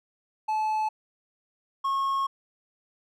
triangle tone pair in turn, 865 / 1089.9 Hz, A5 / C#6, -30 / -30 cents, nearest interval major third, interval 400 cents, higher second, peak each -22 dBFS, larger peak neither, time 0.48-0.89 / 1.84-2.27 s, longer second, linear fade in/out 10 ms, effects none

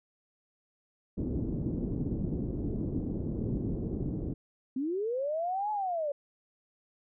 white low-pass noise, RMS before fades -33 dBFS, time 1.17-4.34 s, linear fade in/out 10 ms, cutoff 320 Hz, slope 24 dB/octave
sine linear two-way sweep, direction up then down, 248.8 to 860 to 556 Hz, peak -29 dBFS, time 4.76-6.12 s, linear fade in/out 5 ms, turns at 5.71 s
effects none

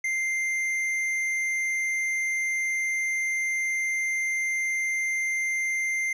sine tone with tanh clipping, 2093 Hz, C7, in tune, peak -26 dBFS, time 0.04-6.13 s, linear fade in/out 5 ms, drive 9 dB, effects none

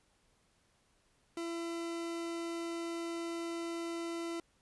40% pulse tone, 336.4 Hz, E4, 35 cents sharp, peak -36 dBFS, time 1.37-4.4 s, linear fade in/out 2 ms, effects pink hiss -72 dBFS RMS until 4.61 s + resampled to 24000 Hz

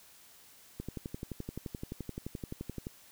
click train, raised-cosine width 3 ms, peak -25 dBFS, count 25, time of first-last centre 0.8-2.869 s, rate 11.6 Hz, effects white hiss -58 dBFS RMS until 3.11 s

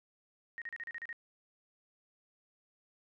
sine tone bursts, 1864.7 Hz, A#6, in tune, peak -39 dBFS, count 8, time 0.58-1.128 s, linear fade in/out 0 ms, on 37 ms, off 36 ms, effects none

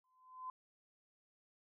sine tone with exponential growth, 1024 Hz, C6, 38 cents flat, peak -40 dBFS, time 0.04-0.5 s, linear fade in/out 2 ms, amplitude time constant 100 ms, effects none

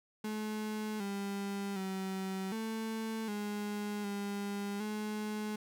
35% pulse tone with pitch steps, 214.5 / 199.3 / 190.6 / 222.3 / 207.2 / 201.8 / 212.4 Hz, A3 / G3 / G3 / A3 / G#3 / G#3 / G#3, -44 / +29 / -48 / +18 / -4 / -49 / +39 cents, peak -34 dBFS, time 0.24-5.56 s, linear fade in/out 5 ms, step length 760 ms, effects none

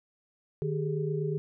sine tone cluster, 153.5 / 391.5 / 419.9 Hz, D#3 / G4 / G#4, -23 / -2 / +19 cents, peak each -30 / -34 / -34 dBFS, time 0.62-1.38 s, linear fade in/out 0 ms, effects none

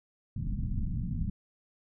pink low-pass noise, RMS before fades -32 dBFS, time 0.36-1.3 s, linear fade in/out 5 ms, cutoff 230 Hz, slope 48 dB/octave, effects none

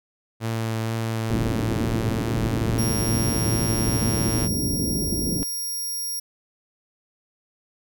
sawtooth tone with vibrato, 112.8 Hz, A2, 44 cents sharp, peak -20 dBFS, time 0.4-4.49 s, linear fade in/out 50 ms, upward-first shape triangle, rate 2.2 Hz, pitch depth 13 cents each way
white low-pass noise, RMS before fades -26 dBFS, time 1.3-5.43 s, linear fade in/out 0 ms, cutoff 330 Hz, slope 24 dB/octave
10% pulse tone, 5600 Hz, F8, 4 cents sharp, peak -21 dBFS, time 2.78-6.2 s, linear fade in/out 10 ms
effects none

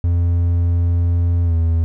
triangle tone with pitch glide, 86.2 to 82.69 Hz, F2 to E2, -22 to +6 cents, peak -11 dBFS, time 0.04-1.84 s, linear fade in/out 0 ms, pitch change -72 cents, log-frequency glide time 1.44-1.54 s, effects none

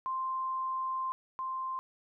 sine tone pair in turn, 1046.5 / 1046.5 Hz, C6 / C6, 0 / 0 cents, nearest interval unison, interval 0 cents, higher neither, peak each -31 / -33 dBFS, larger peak first, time 0.06-1.12 / 1.39-1.79 s, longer first, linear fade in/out 0 ms, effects none

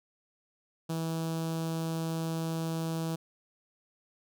sawtooth tone with notch filter, 163 Hz, E3, 19 cents flat, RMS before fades -33 dBFS, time 0.89-3.16 s, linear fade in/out 10 ms, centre 2000 Hz, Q 1.1, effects none

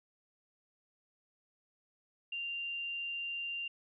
sine tone, 2783 Hz, F7, 7 cents flat, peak -36 dBFS, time 2.32-3.68 s, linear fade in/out 5 ms, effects none

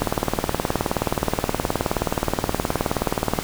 click train, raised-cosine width 1 ms, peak -5 dBFS, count 65, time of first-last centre 0.02-3.388 s, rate 19 Hz, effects pink hiss -31 dBFS RMS until 3.43 s

